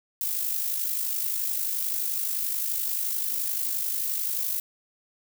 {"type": "noise with amplitude modulation", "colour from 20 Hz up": "violet", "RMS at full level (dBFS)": -26, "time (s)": [0.21, 4.6], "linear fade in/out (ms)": 2, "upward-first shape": "sine", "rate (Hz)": 51.5, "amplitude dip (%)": 50, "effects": []}